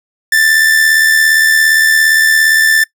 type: tone with amplitude modulation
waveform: 45% pulse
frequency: 1770 Hz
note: A6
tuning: 10 cents sharp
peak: -5 dBFS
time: 0.32-2.84 s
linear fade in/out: 5 ms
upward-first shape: sine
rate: 77.4 Hz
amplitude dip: 45%
effects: noise-tail reverb RT60 0.1 s tail -21 dB re dry